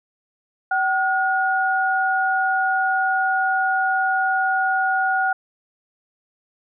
sine tone pair together, 763 / 1440.4 Hz, G5 / F#6, -47 / -47 cents, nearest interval major seventh, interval 1100 cents, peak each -20 / -20 dBFS, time 0.71-5.33 s, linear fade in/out 5 ms, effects none

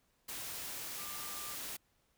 sine tone in noise, 1192 Hz, D6, 25 cents sharp, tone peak -50 dBFS, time 0.98-1.55 s, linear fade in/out 10 ms, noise white, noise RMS -43 dBFS, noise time 0.28-1.77 s, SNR -10 dB, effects pink hiss -75 dBFS RMS until 2.17 s

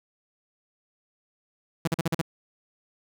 sawtooth tone bursts, 164.81 Hz, E3, in tune, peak -18 dBFS, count 6, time 1.85-2.215 s, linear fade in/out 5 ms, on 25 ms, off 43 ms, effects none

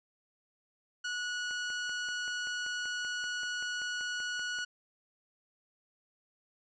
sawtooth tone, 1464 Hz, F#6, 19 cents flat, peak -30 dBFS, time 1.04-4.65 s, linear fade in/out 10 ms
click train, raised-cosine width 0.5 ms, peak -35 dBFS, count 17, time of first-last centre 1.51-4.587 s, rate 5.2 Hz
effects resampled to 16000 Hz

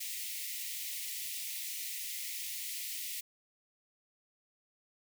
white high-pass noise, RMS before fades -40 dBFS, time 0-3.21 s, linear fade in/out 10 ms, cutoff 1900 Hz, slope 96 dB/octave, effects none

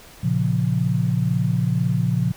sine chord, Bb minor, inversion none, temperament equal, 116.54 / 138.59 / 174.61 Hz, Bb2 / Db3 / F3, 0 / 0 / 0 cents, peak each -22 dBFS, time 0.23-2.32 s, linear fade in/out 10 ms, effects pink hiss -45 dBFS RMS until 2.36 s

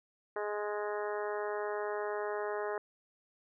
harmonic tone with a mistuned harmonic, 208.5 Hz, G#3, 7 cents sharp, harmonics 2 / 3 / 4 / 5 / 6 / 7 / 8 / 9, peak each -36 / -40 / -42 / -44 / -46 / -47 / -48 / -49 dBFS, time 0.36-2.78 s, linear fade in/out 2 ms, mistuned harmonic 9, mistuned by -18 cents, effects none

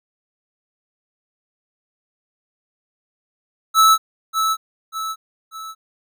square tone with echo, 1308 Hz, E6, 14 cents flat, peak -10 dBFS, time 3.74-3.98 s, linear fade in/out 50 ms, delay 590 ms, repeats 3, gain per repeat -7 dB, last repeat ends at 5.75 s, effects none

